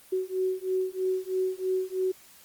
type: beating tone pair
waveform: sine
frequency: 372.4 / 375.5 Hz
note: F#4 / F#4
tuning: +11 / +26 cents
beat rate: 3.1 Hz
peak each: -29 dBFS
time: 0.12-2.12 s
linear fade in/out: 10 ms
effects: white hiss -54 dBFS RMS until 2.44 s + Opus 24 kbps